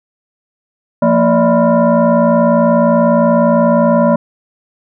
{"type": "tone with frequency modulation", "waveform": "sine", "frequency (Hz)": 174.61, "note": "F3", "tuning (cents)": 0, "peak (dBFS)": -7, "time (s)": [1.02, 4.16], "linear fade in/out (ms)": 5, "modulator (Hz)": 406, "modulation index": 1.8, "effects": []}